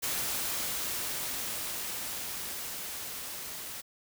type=noise with level ramp; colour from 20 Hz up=white; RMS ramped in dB=-32 to -41 dBFS; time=0.02-3.82 s; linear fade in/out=20 ms; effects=none